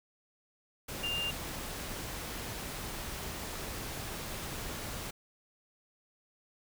sine tone in noise, 2797 Hz, F7, 2 cents sharp, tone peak -32 dBFS, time 1.03-1.31 s, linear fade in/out 10 ms, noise pink, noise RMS -40 dBFS, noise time 0.88-5.11 s, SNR +5 dB, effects none

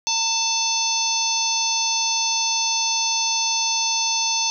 harmonic tone with a mistuned harmonic, 880 Hz, A5, in tune, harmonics 1 / 3 / 4 / 5 / 6 / 7, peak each -27 / -29 / -29 / -26 / -27 / -23 dBFS, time 0.07-4.5 s, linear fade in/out 0 ms, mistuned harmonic 1, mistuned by +51 cents, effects none

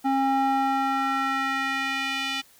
square tone with band-pass filter sweep, 270 Hz, C#4, 45 cents flat, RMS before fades -25 dBFS, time 0.04-2.42 s, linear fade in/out 20 ms, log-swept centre 630 to 3100 Hz, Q 1.8, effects white hiss -56 dBFS RMS until 2.59 s

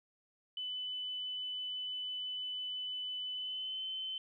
sine tone with pitch glide, 3002 to 3063 Hz, F#7 to G7, +24 to -41 cents, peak -37 dBFS, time 0.57-4.18 s, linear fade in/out 2 ms, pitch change +35 cents, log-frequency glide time 3.33-3.84 s, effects 13-bit

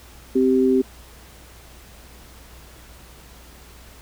sine tone pair together, 260.1 / 389.1 Hz, C4 / G4, -10 / -13 cents, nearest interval perfect fifth, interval 697 cents, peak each -17 dBFS, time 0.35-0.82 s, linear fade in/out 10 ms, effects added 60 Hz sine -46 dBFS peak until 4.01 s + pink hiss -47 dBFS RMS until 4.01 s

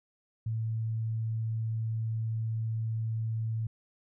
sine tone, 111.9 Hz, A2, 30 cents sharp, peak -29 dBFS, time 0.46-3.67 s, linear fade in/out 5 ms, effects none

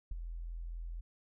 sine tone with ADSR envelope, 42.06 Hz, E1, 36 cents sharp, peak -32 dBFS, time 0.11-1.01 s, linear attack 6 ms, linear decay 16 ms, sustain -7 dB, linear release 10 ms, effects none

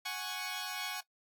10% pulse chord, F# suspended second, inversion none, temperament equal, 740 / 830.6 / 1108.7 Hz, F#5 / G#5 / C#6, 0 / 0 / 0 cents, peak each -33 dBFS, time 0.05-1.01 s, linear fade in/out 10 ms, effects noise-tail reverb RT60 0.1 s tail -20 dB re dry + AAC 64 kbps

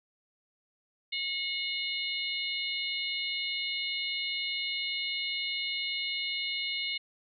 harmonic tone with a mistuned harmonic, 725 Hz, F#5, 35 cents flat, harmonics 3 / 4 / 5 / 6, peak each -35 / -36 / -37 / -38 dBFS, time 1.12-6.98 s, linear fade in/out 10 ms, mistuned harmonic 6, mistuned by -84 cents, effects none

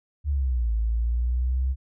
sine exponential two-way sweep, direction down then up, 75 to 54.5 to 66.3 Hz, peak -21 dBFS, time 0.24-1.76 s, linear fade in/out 50 ms, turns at 0.74 s, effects none

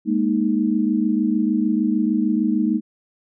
sine chord, Ab suspended second, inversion none, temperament equal with one note detuned, 207.7 / 234.3 / 311.1 Hz, Ab3 / Bb3 / Eb4, 0 / +9 / 0 cents, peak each -21 dBFS, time 0.05-2.81 s, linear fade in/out 50 ms, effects none

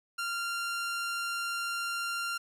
sawtooth tone, 1387 Hz, F6, 12 cents flat, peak -28 dBFS, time 0.18-2.38 s, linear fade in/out 10 ms, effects low-pass 12000 Hz 12 dB/octave + 11-bit

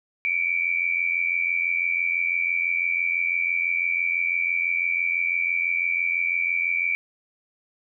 sine tone pair together, 2274 / 2360 Hz, C#7 / D7, +44 / +8 cents, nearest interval minor second, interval 64 cents, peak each -24 dBFS, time 0.25-6.95 s, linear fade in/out 0 ms, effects none

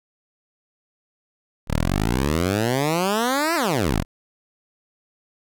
10% pulse exponential two-way sweep, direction up then down, 34.65 to 349.2 to 34.65 Hz, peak -11 dBFS, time 1.67-4.05 s, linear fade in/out 50 ms, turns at 3.55 s, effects none

